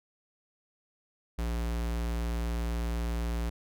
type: tone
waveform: square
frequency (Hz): 58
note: A#1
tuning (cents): -8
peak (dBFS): -30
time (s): 1.38-3.5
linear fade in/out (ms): 10
effects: none